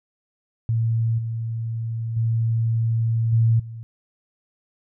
sine tone with level steps, 114 Hz, A#2, 38 cents flat, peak -18 / -24 / -18 / -14 / -32 dBFS, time 0.69-3.83 s, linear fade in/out 0 ms, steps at 1.18 / 2.16 / 3.32 / 3.59 s, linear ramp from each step 10 ms, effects none

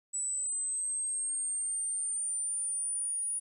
sine linear sweep, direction up, 7902 to 9680 Hz, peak -30 dBFS, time 0.13-3.4 s, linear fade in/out 20 ms, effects tanh soft clip ceiling -26 dBFS + 12-bit

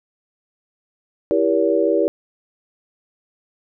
sine chord, E diminished seventh, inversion none, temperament just, 329.6 / 395.6 / 474.7 / 569.6 Hz, E4 / G4 / Bb4 / Db5, 0 / +16 / +31 / +47 cents, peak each -20 dBFS, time 1.31-2.08 s, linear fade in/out 0 ms, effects none

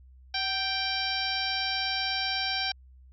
harmonic tone with a mistuned harmonic, 784 Hz, G5, in tune, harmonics 1 / 2 / 3 / 4 / 5 / 6 / 7, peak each -35 / -35 / -35 / -35 / -35 / -35 / -35 dBFS, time 0.34-2.72 s, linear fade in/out 5 ms, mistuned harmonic 1, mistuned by -45 cents, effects added 64 Hz sine -50 dBFS peak until 3.12 s

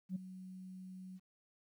sine tone with ADSR envelope, 186.1 Hz, F#3, 10 cents sharp, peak -33 dBFS, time 0.09-1.2 s, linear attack 66 ms, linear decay 11 ms, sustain -14 dB, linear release 41 ms, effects tanh soft clip ceiling -31 dBFS + 12-bit

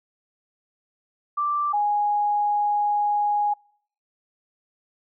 sine tone pair in turn, 1174.7 / 828 Hz, D6 / G#5, 0 / -5 cents, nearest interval tritone, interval 605 cents, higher first, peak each -21 / -19 dBFS, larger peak second, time 1.37-1.73 / 1.73-3.54 s, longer second, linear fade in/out 10 ms, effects noise-tail reverb RT60 0.6 s tail -26 dB re dry

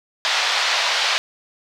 white band-pass noise, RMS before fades -20 dBFS, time 0.25-1.18 s, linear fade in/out 0 ms, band 630 to 4700 Hz, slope 24 dB/octave, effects none

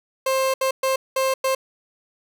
30% pulse tone bursts at uneven times, 529 Hz, C5, 19 cents sharp, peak -16 dBFS, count 5, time 0.26-0.54 / 0.61-0.71 / 0.83-0.96 / 1.16-1.34 / 1.44-1.55 s, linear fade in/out 5 ms, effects none

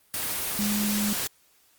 sine tone in noise, 207.7 Hz, G#3, in tune, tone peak -25 dBFS, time 0.59-1.13 s, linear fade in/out 0 ms, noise white, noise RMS -29 dBFS, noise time 0.14-1.27 s, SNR +1 dB, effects white hiss -62 dBFS RMS until 1.78 s + Opus 32 kbps

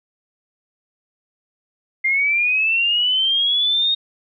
sine linear sweep, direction up, 2093 to 3729 Hz, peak -15 dBFS, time 2.04-3.95 s, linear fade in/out 10 ms, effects none

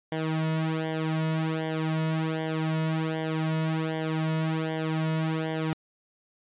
sawtooth tone with flanger, 159 Hz, D#3, 38 cents sharp, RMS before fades -28 dBFS, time 0.12-5.73 s, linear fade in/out 0 ms, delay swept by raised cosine 0.77 to 2.57 ms, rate 1.3 Hz, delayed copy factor -0.85, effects resampled to 8000 Hz

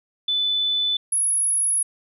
sine tone pair in turn, 3499 / 10485 Hz, A7 / E9, -10 / -10 cents, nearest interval octave + perfect fifth, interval 1900 cents, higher second, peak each -19 / -18 dBFS, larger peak second, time 0.28-0.97 / 1.12-1.83 s, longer second, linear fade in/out 5 ms, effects none

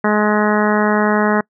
harmonic tone, 210.7 Hz, G#3, 25 cents sharp, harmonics 1 / 2 / 3 / 4 / 5 / 6 / 7 / 8 / 9, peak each -16 / -19 / -21 / -22 / -23 / -24 / -24 / -25 / -26 dBFS, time 0.04-1.41 s, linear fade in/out 5 ms, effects noise-tail reverb RT60 0.1 s tail -26 dB re dry

